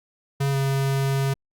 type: tone with pitch glide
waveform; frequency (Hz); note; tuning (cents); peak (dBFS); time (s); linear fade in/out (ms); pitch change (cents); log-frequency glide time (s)
square; 138.59 to 136.52; C#3 to C#3; 0 to -26; -21; 0.4-1.34; 10; -26; 0.51-0.56
effects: Opus 48 kbps